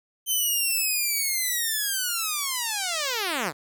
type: linear sweep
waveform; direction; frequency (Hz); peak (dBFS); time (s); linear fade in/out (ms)
5% pulse; down; 3100 to 130; -14; 0.26-3.53; 50
effects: none